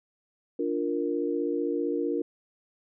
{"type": "chord", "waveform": "sine", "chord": "Bb major", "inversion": "first", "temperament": "equal", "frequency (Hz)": [293.7, 349.2, 466.2], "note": ["D4", "F4", "Bb4"], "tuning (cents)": [0, 0, 0], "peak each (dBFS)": -30, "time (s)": [0.59, 2.22], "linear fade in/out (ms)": 5, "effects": []}